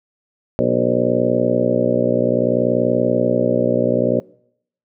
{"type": "harmonic tone with a mistuned harmonic", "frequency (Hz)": 60.6, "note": "B1", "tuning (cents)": -32, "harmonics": [2, 3, 4, 5, 6, 7, 8, 9, 10], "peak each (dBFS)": [-26, -25, -21, -26, -24, -27, -22, -19, -23], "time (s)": [0.59, 4.2], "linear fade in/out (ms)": 0, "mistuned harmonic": 6, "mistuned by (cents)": 52, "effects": ["noise-tail reverb RT60 0.7 s tail -24 dB re dry"]}